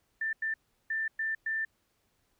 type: tone bursts at uneven times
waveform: sine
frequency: 1780 Hz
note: A6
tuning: 20 cents sharp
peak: -29 dBFS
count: 5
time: 0.21-0.33 / 0.42-0.54 / 0.9-1.08 / 1.19-1.35 / 1.46-1.65 s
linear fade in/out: 5 ms
effects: pink hiss -74 dBFS RMS until 2.39 s